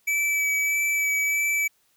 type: tone with vibrato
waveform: square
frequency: 2300 Hz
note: D7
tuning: 37 cents flat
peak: -22 dBFS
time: 0.07-1.68 s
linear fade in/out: 10 ms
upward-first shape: sine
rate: 1.6 Hz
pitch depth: 14 cents each way
effects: white hiss -66 dBFS RMS until 1.96 s